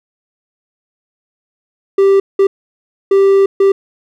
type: tone bursts at uneven times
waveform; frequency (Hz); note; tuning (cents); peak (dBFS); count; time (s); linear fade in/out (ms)
triangle; 392; G4; 0; -4; 4; 1.98-2.2 / 2.39-2.47 / 3.11-3.46 / 3.6-3.72; 5
effects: none